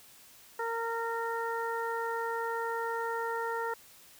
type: harmonic tone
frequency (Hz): 460.3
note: A#4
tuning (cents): -22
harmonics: 1 / 2 / 3 / 4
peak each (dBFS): -35 / -35 / -38 / -41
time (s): 0.59-3.74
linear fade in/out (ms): 5
effects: white hiss -56 dBFS RMS until 4.19 s